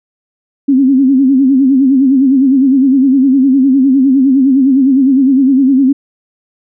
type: tone with vibrato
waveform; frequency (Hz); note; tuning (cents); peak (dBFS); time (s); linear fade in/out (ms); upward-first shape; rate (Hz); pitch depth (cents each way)
sine; 267.4; C4; +38; -5; 0.68-5.93; 10; sine; 9.8; 94
effects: none